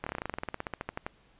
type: slowing click train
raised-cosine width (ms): 0.5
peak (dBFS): -18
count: 21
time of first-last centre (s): 0.04-1.065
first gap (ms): 25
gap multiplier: 1.07
effects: pink hiss -63 dBFS RMS until 1.39 s + resampled to 8000 Hz